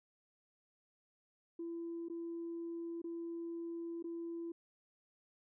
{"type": "tone with dropouts", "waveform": "sine", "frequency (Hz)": 336.4, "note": "E4", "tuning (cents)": 35, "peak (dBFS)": -39, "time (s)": [1.59, 4.52], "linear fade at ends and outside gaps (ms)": 5, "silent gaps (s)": [[2.085, 2.098], [3.018, 3.041], [4.026, 4.041]], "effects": ["tanh soft clip ceiling -36 dBFS"]}